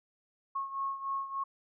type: beating tone pair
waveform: sine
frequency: 1091 / 1094.4 Hz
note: C#6 / C#6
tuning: -28 / -23 cents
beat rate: 3.4 Hz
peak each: -34 / -39 dBFS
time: 0.55-1.44 s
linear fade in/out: 10 ms
effects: none